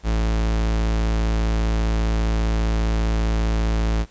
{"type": "tone", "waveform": "45% pulse", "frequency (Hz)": 55, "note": "A1", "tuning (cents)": 0, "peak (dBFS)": -18, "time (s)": [0.03, 4.06], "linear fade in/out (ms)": 50, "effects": ["pink hiss -53 dBFS RMS until 4.1 s", "resampled to 16000 Hz"]}